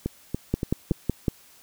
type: two click trains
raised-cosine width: 3 ms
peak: -13 / -9 dBFS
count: 4 / 5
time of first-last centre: 0.06-0.917 / 0.54-1.282 s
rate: 3.5 / 5.39 Hz
effects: white hiss -54 dBFS RMS until 1.62 s